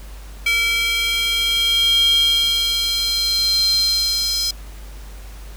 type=tone with high-pass filter sweep; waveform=square; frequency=460.7 Hz; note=A#4; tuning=20 cents flat; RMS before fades=-18 dBFS; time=0.46-4.51 s; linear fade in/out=5 ms; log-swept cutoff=2500 to 4700 Hz; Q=8.6; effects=added 50 Hz sine -33 dBFS peak until 5.56 s + pink hiss -44 dBFS RMS until 5.56 s